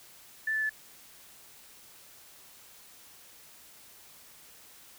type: tone with pitch steps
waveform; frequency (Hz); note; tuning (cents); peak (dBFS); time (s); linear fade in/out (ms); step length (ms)
sine; 1760 / 1747.8 / 1735.8; A6 / A6 / A6; 0 / -12 / -24; -27; 0.47-0.695; 5; 75
effects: white hiss -54 dBFS RMS until 4.98 s